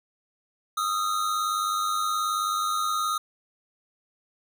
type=tone pair together; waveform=square; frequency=1244.5 / 1343.3 Hz; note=D#6 / E6; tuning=0 / +32 cents; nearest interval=minor second; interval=132 cents; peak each=-26 / -32 dBFS; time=0.77-3.18 s; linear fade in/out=5 ms; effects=none